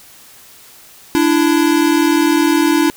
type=tone pair together; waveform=square; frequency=293.7 / 333.6 Hz; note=D4 / E4; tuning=0 / +21 cents; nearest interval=major second; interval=221 cents; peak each=-14 dBFS; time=1.15-2.9 s; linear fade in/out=0 ms; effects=white hiss -42 dBFS RMS until 2.96 s